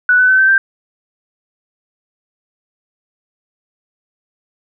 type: tone with pitch steps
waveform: sine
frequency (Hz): 1480 / 1502.4 / 1525.1 / 1548.2 / 1571.6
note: F#6 / F#6 / G6 / G6 / G6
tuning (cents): 0 / +26 / -48 / -22 / +4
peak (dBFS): -7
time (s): 0.09-0.58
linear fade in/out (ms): 2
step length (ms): 98
effects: none